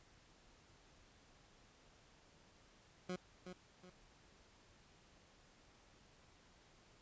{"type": "tone with echo", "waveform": "20% pulse", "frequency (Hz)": 181.7, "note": "F#3", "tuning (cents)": -31, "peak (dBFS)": -36, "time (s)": [3.09, 3.16], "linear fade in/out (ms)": 5, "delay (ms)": 370, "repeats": 2, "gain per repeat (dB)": -8, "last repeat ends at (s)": 3.9, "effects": ["pink hiss -67 dBFS RMS until 7.01 s", "resampled to 16000 Hz"]}